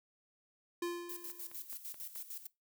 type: tone with exponential decay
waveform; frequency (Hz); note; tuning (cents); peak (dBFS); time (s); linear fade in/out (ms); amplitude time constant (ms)
square; 347.1; F4; -11; -34; 0.82-1.65; 5; 180
type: noise with tremolo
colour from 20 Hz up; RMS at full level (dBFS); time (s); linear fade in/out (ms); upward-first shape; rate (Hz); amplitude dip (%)
violet; -44; 1.09-2.47; 5; square; 6.6; 70
type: click train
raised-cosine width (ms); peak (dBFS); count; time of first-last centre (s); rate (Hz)
0.3; -38; 5; 1.3-2.158; 4.66
effects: noise-tail reverb RT60 0.2 s tail -21 dB re dry